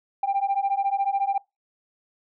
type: beating tone pair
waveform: sine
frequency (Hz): 784 / 798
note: G5 / G5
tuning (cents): 0 / +31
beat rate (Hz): 14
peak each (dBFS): -23 / -23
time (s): 0.23-1.38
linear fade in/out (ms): 5
effects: noise-tail reverb RT60 0.2 s tail -23 dB re dry + tanh soft clip ceiling -17 dBFS